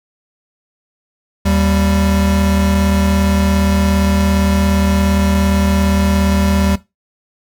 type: tone pair together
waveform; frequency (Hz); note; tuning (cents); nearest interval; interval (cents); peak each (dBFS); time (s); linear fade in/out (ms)
square; 77.78 / 195.99; D#2 / G3; 0 / 0; octave + major third; 1600; -15; 1.45-6.76; 10
effects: noise-tail reverb RT60 0.2 s tail -17 dB re dry